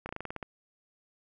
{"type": "slowing click train", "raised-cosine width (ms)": 0.5, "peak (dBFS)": -22, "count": 9, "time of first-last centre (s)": [0.06, 0.428], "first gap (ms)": 31, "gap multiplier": 1.11, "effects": []}